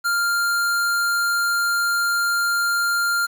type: tone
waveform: square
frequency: 1396.9 Hz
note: F6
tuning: in tune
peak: -19 dBFS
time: 0.04-3.27 s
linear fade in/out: 20 ms
effects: 8-bit